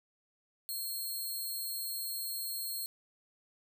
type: tone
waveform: 5% pulse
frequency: 4245 Hz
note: C8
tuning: 24 cents sharp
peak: -29 dBFS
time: 0.69-2.86 s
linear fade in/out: 0 ms
effects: none